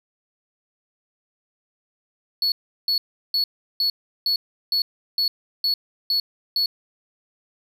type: tone bursts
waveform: triangle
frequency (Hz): 4399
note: C#8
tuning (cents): -14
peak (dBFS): -17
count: 10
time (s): 2.42-6.66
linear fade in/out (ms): 2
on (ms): 100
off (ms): 360
effects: none